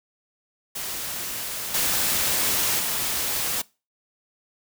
white noise with level steps, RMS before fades -31 / -23 / -26 dBFS, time 0.75-3.62 s, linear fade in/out 10 ms, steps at 1.74 / 2.79 s, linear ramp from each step 5 ms, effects noise-tail reverb RT60 0.3 s tail -23 dB re dry

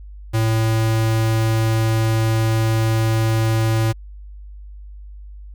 square tone, 111.7 Hz, A2, 27 cents sharp, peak -16 dBFS, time 0.33-3.93 s, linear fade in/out 20 ms, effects added 50 Hz sine -34 dBFS peak until 5.54 s

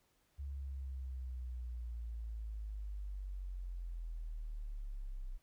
sine linear sweep, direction down, 70.1 to 31.3 Hz, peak -40 dBFS, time 0.38-5.38 s, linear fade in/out 20 ms, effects pink hiss -75 dBFS RMS until 5.42 s

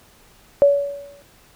sine tone with exponential decay, 567 Hz, C#5, 39 cents sharp, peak -7 dBFS, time 0.62-1.22 s, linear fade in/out 0 ms, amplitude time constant 130 ms, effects pink hiss -52 dBFS RMS until 1.55 s

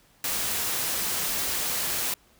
white noise, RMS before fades -28 dBFS, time 0.24-2.14 s, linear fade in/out 2 ms, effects pink hiss -60 dBFS RMS until 2.39 s

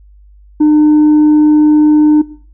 sine tone with tanh clipping, 302.5 Hz, D#4, 49 cents flat, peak -5 dBFS, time 0.6-2.22 s, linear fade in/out 10 ms, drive 2 dB, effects noise-tail reverb RT60 0.5 s tail -18 dB re dry + added 50 Hz sine -38 dBFS peak until 2.53 s

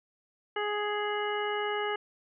harmonic tone, 416.4 Hz, G#4, 5 cents sharp, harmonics 1 / 2 / 3 / 4 / 5 / 7, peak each -32 / -35 / -37 / -38 / -39 / -40 dBFS, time 0.56-1.96 s, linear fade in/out 5 ms, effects none

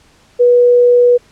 sine tone, 487.3 Hz, B4, 23 cents flat, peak -5 dBFS, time 0.39-1.18 s, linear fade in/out 20 ms, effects pink hiss -49 dBFS RMS until 1.31 s + low-pass 8000 Hz 12 dB/octave

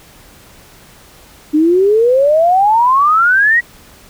sine exponential sweep, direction up, 295.8 to 1949 Hz, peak -7 dBFS, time 1.53-3.61 s, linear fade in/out 20 ms, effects pink hiss -42 dBFS RMS until 4.09 s

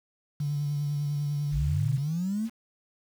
sine tone with vibrato, 145.3 Hz, D3, 18 cents flat, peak -26 dBFS, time 0.4-1.98 s, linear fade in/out 5 ms, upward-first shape sine, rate 10 Hz, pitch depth 26 cents each way
sine linear sweep, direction up, 45 to 233.1 Hz, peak -26 dBFS, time 1.51-2.5 s, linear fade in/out 50 ms
effects 8-bit

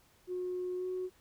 sine tone with pitch glide, 362.9 to 368.4 Hz, F#4 to F#4, -34 to -7 cents, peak -33 dBFS, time 0.27-1.1 s, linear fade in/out 50 ms, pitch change +27 cents, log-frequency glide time 0.76-0.86 s, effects tanh soft clip ceiling -29 dBFS + pink hiss -66 dBFS RMS until 1.2 s

